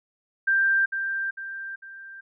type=tone with echo; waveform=sine; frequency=1579 Hz; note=G6; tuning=12 cents sharp; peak=-18 dBFS; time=0.47-0.86 s; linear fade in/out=10 ms; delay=450 ms; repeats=3; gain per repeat=-7 dB; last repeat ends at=2.21 s; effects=none